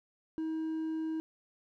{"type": "tone with hard clipping", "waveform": "triangle", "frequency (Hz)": 318.6, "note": "D#4", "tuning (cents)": 41, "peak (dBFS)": -33, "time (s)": [0.38, 1.2], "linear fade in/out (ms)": 0, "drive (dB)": 5, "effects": []}